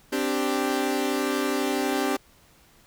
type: chord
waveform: sawtooth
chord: C suspended second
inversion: none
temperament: equal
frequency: 261.6 / 293.7 / 392 Hz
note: C4 / D4 / G4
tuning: 0 / 0 / 0 cents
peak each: -24 dBFS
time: 0.12-2.17 s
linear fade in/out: 10 ms
effects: pink hiss -57 dBFS RMS until 2.86 s